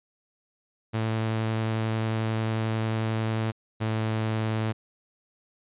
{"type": "tone pair in turn", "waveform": "sawtooth", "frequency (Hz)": [111.1, 110.14], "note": ["A2", "A2"], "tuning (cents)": [17, 2], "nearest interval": "unison", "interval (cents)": 15, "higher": "first", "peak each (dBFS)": [-21, -21], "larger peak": "neither", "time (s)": [[0.93, 3.52], [3.8, 4.73]], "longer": "first", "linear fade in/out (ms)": 20, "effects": ["resampled to 8000 Hz"]}